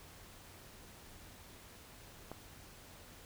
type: click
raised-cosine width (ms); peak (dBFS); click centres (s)
1; -30; 2.316
effects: added 90 Hz sine -63 dBFS peak until 3.25 s + pink hiss -56 dBFS RMS until 3.25 s